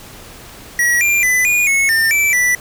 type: tone with pitch steps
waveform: square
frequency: 1918 / 2384 / 2003 / 2440 / 2194 / 1804 / 2324 / 1971 Hz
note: A#6 / D7 / B6 / D#7 / C#7 / A6 / D7 / B6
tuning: +49 / +25 / +24 / -34 / -18 / +43 / -19 / -4 cents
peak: -12 dBFS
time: 0.79-2.55 s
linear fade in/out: 2 ms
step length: 220 ms
effects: pink hiss -37 dBFS RMS until 2.6 s